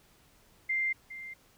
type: tone with echo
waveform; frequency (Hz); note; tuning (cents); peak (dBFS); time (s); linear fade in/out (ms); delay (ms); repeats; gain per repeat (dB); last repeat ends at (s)
sine; 2094; C7; +1; -27; 0.69-0.93; 10; 410; 1; -13; 1.34
effects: pink hiss -63 dBFS RMS until 1.57 s